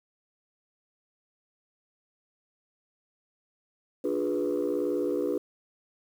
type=chord; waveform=sine; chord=D diminished seventh; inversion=none; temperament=equal with one note detuned; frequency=293.7 / 355.3 / 415.3 / 493.9 Hz; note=D4 / F4 / Ab4 / Cb5; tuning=0 / +30 / 0 / 0 cents; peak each=-30 dBFS; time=4.04-5.38 s; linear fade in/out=5 ms; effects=tanh soft clip ceiling -20 dBFS + 9-bit